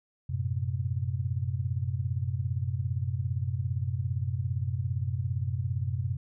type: chord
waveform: sine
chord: F# diminished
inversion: none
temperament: equal with one note detuned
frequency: 92.5 / 110 / 127.53 Hz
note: F#2 / A2 / C3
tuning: 0 / 0 / -44 cents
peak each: -31 / -35 / -31 dBFS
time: 0.29-6.17 s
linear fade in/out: 10 ms
effects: none